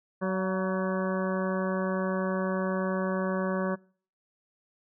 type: harmonic tone with a mistuned harmonic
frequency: 188.3 Hz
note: F#3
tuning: 31 cents sharp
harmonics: 1 / 2 / 3 / 4 / 5 / 6 / 7 / 8 / 9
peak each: -29 / -34 / -32 / -44 / -40 / -37 / -50 / -40 / -43 dBFS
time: 0.21-3.76 s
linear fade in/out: 20 ms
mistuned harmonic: 4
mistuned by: -67 cents
effects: noise-tail reverb RT60 0.5 s tail -25 dB re dry